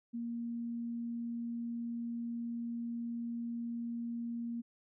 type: tone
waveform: sine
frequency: 234.6 Hz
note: A#3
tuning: 11 cents sharp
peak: -36 dBFS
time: 0.13-4.62 s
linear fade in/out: 20 ms
effects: none